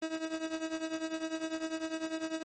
30% pulse tone with tremolo, 320.6 Hz, E4, 48 cents flat, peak -28 dBFS, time 0.02-2.43 s, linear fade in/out 5 ms, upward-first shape triangle, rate 10 Hz, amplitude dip 85%, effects MP3 32 kbps

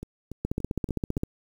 two click trains, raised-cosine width 3 ms, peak -14 / -23 dBFS, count 13 / 5, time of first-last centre 0.45-1.234 / 0.03-1.176 s, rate 15.3 / 3.49 Hz, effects 8-bit

